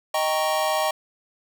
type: chord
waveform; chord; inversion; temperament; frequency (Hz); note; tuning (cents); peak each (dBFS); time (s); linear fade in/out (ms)
square; Eb dominant seventh; none; equal; 622.3 / 784 / 932.3 / 1108.7; Eb5 / G5 / Bb5 / Db6; 0 / 0 / 0 / 0; -25 / -27 / -30 / -29; 0.14-0.91; 5
effects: none